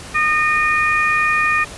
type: harmonic tone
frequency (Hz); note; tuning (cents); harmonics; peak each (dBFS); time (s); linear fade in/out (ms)
612; D#5; -29; 2 / 3 / 4; -18 / -18 / -18; 0.14-1.65; 20
effects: pink hiss -34 dBFS RMS until 1.77 s + resampled to 24000 Hz